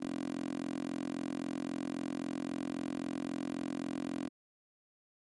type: tone with high-pass filter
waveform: 10% pulse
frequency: 43.75 Hz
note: F1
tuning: 4 cents sharp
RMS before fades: -38 dBFS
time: 0-4.29 s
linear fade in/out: 20 ms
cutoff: 280 Hz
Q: 4.3
effects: MP3 48 kbps